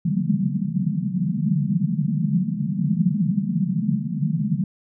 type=band-pass noise; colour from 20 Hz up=white; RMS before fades=-22 dBFS; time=0.05-4.64 s; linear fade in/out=2 ms; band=140 to 220 Hz; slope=96 dB/octave; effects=none